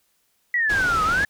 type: exponential two-way sweep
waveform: sine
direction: down then up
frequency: 1975.5 to 1236 to 1743 Hz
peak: -18 dBFS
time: 0.54-1.25 s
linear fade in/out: 2 ms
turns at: 1.04 s
type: low-pass noise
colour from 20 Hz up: pink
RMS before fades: -30 dBFS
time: 0.69-1.25 s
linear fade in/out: 10 ms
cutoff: 6400 Hz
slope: 12 dB/octave
effects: white hiss -67 dBFS RMS until 1.29 s